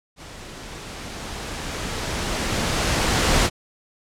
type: noise with level ramp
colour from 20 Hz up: pink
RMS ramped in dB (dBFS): -40 to -17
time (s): 0.16-3.5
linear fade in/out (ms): 50
effects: low-pass 8000 Hz 12 dB/octave